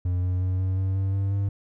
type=tone with pitch steps; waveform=triangle; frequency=89.8 / 91.11 / 92.43 / 93.78 / 95.14 / 96.52 / 97.93 / 99.35 Hz; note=F2 / F#2 / F#2 / F#2 / F#2 / G2 / G2 / G2; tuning=+49 / -26 / -1 / +24 / +49 / -26 / -1 / +24 cents; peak=-20 dBFS; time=0.05-1.49 s; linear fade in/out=5 ms; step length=180 ms; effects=none